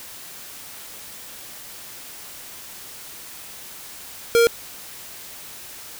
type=tone; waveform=square; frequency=466.2 Hz; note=A#4; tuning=in tune; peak=-13 dBFS; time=4.35-4.47 s; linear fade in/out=0 ms; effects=white hiss -39 dBFS RMS until 5.99 s